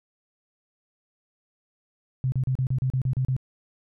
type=tone bursts; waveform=sine; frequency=130 Hz; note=C3; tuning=11 cents flat; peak=-21 dBFS; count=10; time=2.24-3.365 s; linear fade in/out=0 ms; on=81 ms; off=35 ms; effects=none